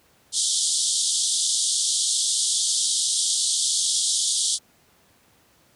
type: band-pass noise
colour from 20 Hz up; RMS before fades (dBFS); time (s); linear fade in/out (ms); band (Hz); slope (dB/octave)
white; -23; 0.32-4.59; 50; 3200 to 9700; 96
effects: pink hiss -59 dBFS RMS until 5.75 s + high-pass 80 Hz 12 dB/octave